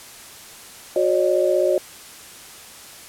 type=tone cluster; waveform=sine; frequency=364.9 / 551 / 607 Hz; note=F#4 / C#5 / D#5; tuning=-24 / -11 / -43 cents; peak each=-20 dBFS; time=0.96-1.78 s; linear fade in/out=2 ms; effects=white hiss -41 dBFS RMS until 3.08 s + low-pass 12000 Hz 12 dB/octave